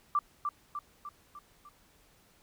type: tone with echo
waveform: sine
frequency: 1174.7 Hz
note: D6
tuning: in tune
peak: -24 dBFS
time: 0.15-0.19 s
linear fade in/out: 2 ms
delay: 300 ms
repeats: 5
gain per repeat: -5 dB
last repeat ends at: 1.69 s
effects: pink hiss -64 dBFS RMS until 2.42 s